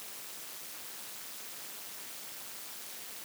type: noise with amplitude modulation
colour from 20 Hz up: white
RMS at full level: -41 dBFS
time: 0-3.24 s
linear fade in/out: 0 ms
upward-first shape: sine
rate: 213 Hz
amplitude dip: 85%
effects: high-pass 150 Hz 12 dB/octave